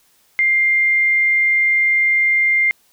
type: tone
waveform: sine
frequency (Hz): 2100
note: C7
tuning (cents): +6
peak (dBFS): -12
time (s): 0.39-2.71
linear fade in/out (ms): 0
effects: white hiss -57 dBFS RMS until 2.92 s